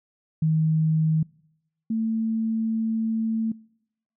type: tone pair in turn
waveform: sine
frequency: 157.9 / 223.3 Hz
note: D#3 / A3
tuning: +26 / +26 cents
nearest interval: tritone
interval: 600 cents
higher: second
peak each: -18 / -22 dBFS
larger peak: first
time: 0.42-1.23 / 1.9-3.52 s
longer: second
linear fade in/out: 5 ms
effects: noise-tail reverb RT60 0.8 s tail -25 dB re dry